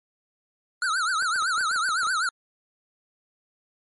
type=tone with vibrato; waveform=square; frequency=1396.9 Hz; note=F6; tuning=in tune; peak=-23 dBFS; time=0.82-2.29 s; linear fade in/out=2 ms; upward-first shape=triangle; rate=7.9 Hz; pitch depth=220 cents each way
type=clicks; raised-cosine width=0.5 ms; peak=-27 dBFS; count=10; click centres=1.224 / 1.36 / 1.424 / 1.579 / 1.61 / 1.713 / 1.761 / 1.89 / 2.032 / 2.07 s
effects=MP3 48 kbps